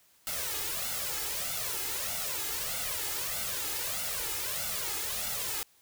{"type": "noise with flanger", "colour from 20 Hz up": "white", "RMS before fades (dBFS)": -34, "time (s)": [0.27, 5.63], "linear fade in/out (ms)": 0, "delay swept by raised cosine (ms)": [1.4, 2.4], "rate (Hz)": 1.6, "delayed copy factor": 0.75, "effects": ["white hiss -64 dBFS RMS until 5.81 s"]}